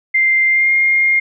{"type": "tone with pitch glide", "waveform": "sine", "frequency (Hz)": [2093, 2125], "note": ["C7", "C7"], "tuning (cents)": [0, 26], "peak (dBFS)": -10, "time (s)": [0.14, 1.2], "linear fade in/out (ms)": 10, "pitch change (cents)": 26, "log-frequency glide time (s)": [0.47, 0.72], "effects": []}